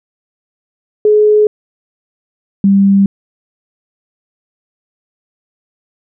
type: tone pair in turn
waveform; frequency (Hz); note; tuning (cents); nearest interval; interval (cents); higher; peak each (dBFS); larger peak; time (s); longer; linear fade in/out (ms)
sine; 423 / 197.22; G#4 / G3; +32 / +11; octave + minor second; 1321; first; -5; neither; 1.05-1.47 / 2.64-3.06; neither; 2
effects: none

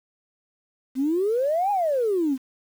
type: exponential two-way sweep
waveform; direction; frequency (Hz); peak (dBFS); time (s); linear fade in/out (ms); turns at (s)
sine; up then down; 250 to 837 to 250; -19; 0.95-2.38; 50; 1.71
effects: tanh soft clip ceiling -15 dBFS + 8-bit

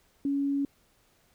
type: tone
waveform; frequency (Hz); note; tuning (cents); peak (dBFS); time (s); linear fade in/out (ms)
sine; 280; C#4; +18; -25; 0.25-0.65; 2
effects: pink hiss -66 dBFS RMS until 1.34 s

